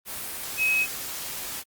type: tone in noise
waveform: sine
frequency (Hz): 2551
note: D#7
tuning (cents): +43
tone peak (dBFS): -20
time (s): 0.57-0.87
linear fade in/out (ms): 50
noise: white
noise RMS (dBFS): -34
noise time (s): 0.05-1.64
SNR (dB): +11
effects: Opus 32 kbps